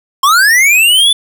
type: linear sweep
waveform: square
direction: up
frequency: 1046 to 3520 Hz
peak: -6 dBFS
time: 0.23-1.13 s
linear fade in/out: 5 ms
effects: 7-bit